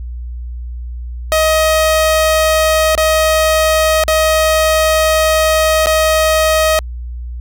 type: tone with dropouts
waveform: sawtooth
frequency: 630 Hz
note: D#5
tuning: 21 cents sharp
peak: -6 dBFS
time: 1.32-6.79 s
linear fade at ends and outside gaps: 0 ms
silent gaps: 2.951-2.977 / 4.037-4.081 / 5.859-5.869 s
effects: added 60 Hz sine -22 dBFS peak until 7.4 s